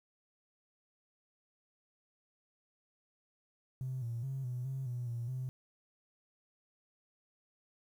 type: tone with pitch steps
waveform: triangle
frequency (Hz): 129.8 / 116.8 / 134.3 / 124 / 133.4 / 122.3 / 118.1 / 128.8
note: C3 / A#2 / C3 / B2 / C3 / B2 / A#2 / C3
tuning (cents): -13 / +4 / +46 / +7 / +34 / -16 / +23 / -27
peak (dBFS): -32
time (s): 3.81-5.49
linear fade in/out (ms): 0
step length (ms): 210
effects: tanh soft clip ceiling -33 dBFS + 11-bit

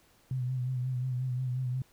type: tone with vibrato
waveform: sine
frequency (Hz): 127.2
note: C3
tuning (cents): -48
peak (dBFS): -29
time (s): 0.31-1.82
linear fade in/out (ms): 2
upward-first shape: sine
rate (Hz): 5.6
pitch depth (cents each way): 46
effects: pink hiss -64 dBFS RMS until 1.92 s

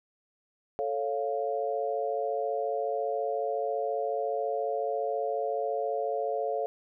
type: chord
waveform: sine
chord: A augmented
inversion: none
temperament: equal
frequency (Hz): 440 / 554.4 / 698.5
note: A4 / C#5 / E#5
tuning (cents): 0 / 0 / 0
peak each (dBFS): -32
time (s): 0.79-6.66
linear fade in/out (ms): 0
effects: none

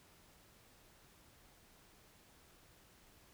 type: silence
effects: pink hiss -65 dBFS RMS until 3.33 s

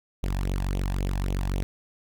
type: tone with flanger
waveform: sawtooth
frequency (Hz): 46.99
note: F#1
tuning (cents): +28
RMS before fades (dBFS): -27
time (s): 0.23-1.63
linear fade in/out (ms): 0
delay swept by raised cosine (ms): 0.3 to 1.19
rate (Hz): 3.7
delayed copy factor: +0.75
effects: none

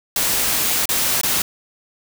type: noise with dropouts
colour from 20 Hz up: white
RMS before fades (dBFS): -19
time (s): 0.16-1.42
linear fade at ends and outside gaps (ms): 2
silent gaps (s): 0.856-0.89 / 1.213-1.233
effects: none

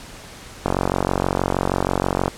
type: click train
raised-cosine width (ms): 1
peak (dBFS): -4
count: 76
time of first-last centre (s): 0.66-2.28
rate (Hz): 46.3
effects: pink hiss -39 dBFS RMS until 2.37 s + low-pass 10000 Hz 12 dB/octave

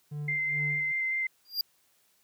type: tone with tremolo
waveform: triangle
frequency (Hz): 147.8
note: D3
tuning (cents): +11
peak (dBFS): -30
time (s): 0.11-0.92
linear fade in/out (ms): 10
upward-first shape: sine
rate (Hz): 2.3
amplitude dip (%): 90
type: tone with vibrato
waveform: sine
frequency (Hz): 2081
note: C7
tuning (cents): -10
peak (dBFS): -27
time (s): 0.28-1.27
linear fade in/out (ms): 5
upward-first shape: square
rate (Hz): 4.8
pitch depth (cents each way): 9
type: tone with exponential growth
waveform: square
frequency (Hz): 4792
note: D8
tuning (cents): +34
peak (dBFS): -23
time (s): 1.45-1.61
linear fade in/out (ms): 2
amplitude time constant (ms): 33
effects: white hiss -68 dBFS RMS until 2.23 s + high-pass 60 Hz 12 dB/octave

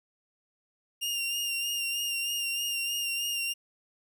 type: tone with vibrato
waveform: sawtooth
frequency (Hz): 2800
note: F7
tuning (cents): +4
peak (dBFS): -26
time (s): 1.01-3.54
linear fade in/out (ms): 20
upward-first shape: sine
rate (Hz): 3.2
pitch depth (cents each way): 29
effects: none

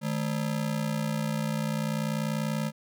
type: ring-modulated tone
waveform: square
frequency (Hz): 185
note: F#3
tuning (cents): 0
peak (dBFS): -25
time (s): 0.01-2.72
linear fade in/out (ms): 50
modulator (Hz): 30.2
effects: none

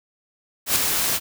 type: noise with ADSR envelope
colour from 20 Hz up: white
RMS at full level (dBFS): -17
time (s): 0.66-1.2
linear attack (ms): 100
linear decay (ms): 3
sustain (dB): -5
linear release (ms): 44
effects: none

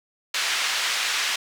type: band-pass noise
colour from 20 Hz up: pink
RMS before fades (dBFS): -25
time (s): 0.34-1.36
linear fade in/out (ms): 5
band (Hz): 1700 to 5500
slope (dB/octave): 12
effects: none

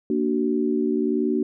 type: chord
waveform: sine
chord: Bb augmented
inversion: none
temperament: equal with one note detuned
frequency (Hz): 233.1 / 293.7 / 375.2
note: Bb3 / D4 / F#4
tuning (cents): 0 / 0 / +24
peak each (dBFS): -24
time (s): 0.1-1.43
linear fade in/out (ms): 2
effects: none

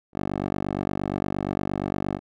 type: tone with band-pass filter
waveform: 10% pulse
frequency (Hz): 48.59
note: G1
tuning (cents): -15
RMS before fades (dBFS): -28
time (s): 0.13-2.2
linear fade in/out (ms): 50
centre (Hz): 430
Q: 0.81
effects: none

